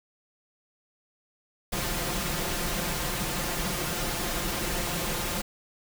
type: noise with comb filter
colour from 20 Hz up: pink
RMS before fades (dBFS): -30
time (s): 1.72-5.42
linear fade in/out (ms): 10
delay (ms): 5.7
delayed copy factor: +0.6
effects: none